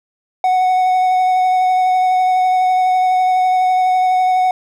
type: tone with vibrato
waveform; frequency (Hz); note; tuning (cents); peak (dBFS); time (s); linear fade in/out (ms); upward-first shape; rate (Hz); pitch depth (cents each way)
triangle; 740; F#5; 0; -9; 0.44-4.51; 2; sine; 12; 12
effects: none